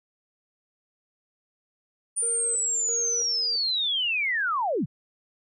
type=linear sweep; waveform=sine; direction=down; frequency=9397 to 101.6 Hz; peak=-23 dBFS; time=2.16-4.86 s; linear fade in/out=20 ms
type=tone with tremolo; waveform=triangle; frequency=466.2 Hz; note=A#4; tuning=in tune; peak=-32 dBFS; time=2.22-3.56 s; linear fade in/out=10 ms; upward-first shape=square; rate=1.5 Hz; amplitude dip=75%
effects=none